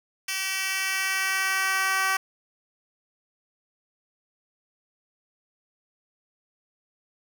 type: tone with high-pass filter sweep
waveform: 10% pulse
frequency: 382.8 Hz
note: G4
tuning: 41 cents flat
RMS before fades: -26 dBFS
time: 0.28-2.17 s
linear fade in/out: 5 ms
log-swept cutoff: 2900 to 1100 Hz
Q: 1.2
effects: none